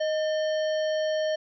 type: harmonic tone with a mistuned harmonic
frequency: 622.3 Hz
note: D#5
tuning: in tune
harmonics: 1 / 3 / 5 / 7 / 9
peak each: -24 / -37 / -39 / -44 / -46 dBFS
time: 0-1.36 s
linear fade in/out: 10 ms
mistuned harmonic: 3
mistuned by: -71 cents
effects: none